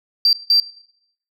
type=tone bursts at uneven times; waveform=sine; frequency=4699 Hz; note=D8; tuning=in tune; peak=-9 dBFS; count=2; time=0.25-0.33 / 0.5-0.6 s; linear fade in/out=2 ms; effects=noise-tail reverb RT60 0.7 s tail -19 dB re dry + tanh soft clip ceiling -7 dBFS